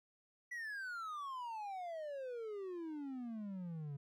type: exponential sweep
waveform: triangle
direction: down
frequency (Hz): 1975.5 to 137.8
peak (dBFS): -40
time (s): 0.51-3.97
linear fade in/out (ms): 10
effects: none